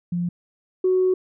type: tone pair in turn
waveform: sine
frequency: 174.61 / 370.8 Hz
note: F3 / F#4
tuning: 0 / +4 cents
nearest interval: octave + minor second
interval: 1304 cents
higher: second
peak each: -21 / -15 dBFS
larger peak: second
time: 0.12-0.29 / 0.84-1.14 s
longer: second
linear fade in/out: 5 ms
effects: tanh soft clip ceiling -11 dBFS